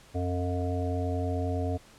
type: harmonic tone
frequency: 89.6 Hz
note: F2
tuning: 45 cents sharp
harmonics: 1 / 3 / 5 / 7 / 8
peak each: -29 / -34 / -36 / -37 / -38 dBFS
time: 0.14-1.78 s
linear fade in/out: 20 ms
effects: pink hiss -55 dBFS RMS until 1.98 s + low-pass 10000 Hz 12 dB/octave